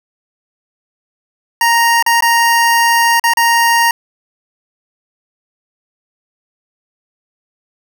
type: tone with dropouts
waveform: 25% pulse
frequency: 932.3 Hz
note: A#5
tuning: in tune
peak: -5 dBFS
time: 1.61-3.91 s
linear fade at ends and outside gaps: 2 ms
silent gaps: 2.026-2.063 / 2.207-2.223 / 3.197-3.239 / 3.336-3.371 s
effects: none